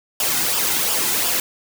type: noise with flanger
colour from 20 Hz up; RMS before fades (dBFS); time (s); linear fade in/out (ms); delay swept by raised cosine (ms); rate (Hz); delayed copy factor
white; -20; 0.2-1.4; 2; 0.48 to 1.78; 2.8; -0.55
effects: none